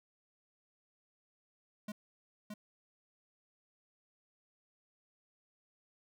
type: tone with echo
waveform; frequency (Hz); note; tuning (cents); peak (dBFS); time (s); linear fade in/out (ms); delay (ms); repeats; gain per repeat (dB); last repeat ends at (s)
square; 210.1; G#3; +20; -40; 1.88-1.92; 5; 620; 1; -3; 2.54
effects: none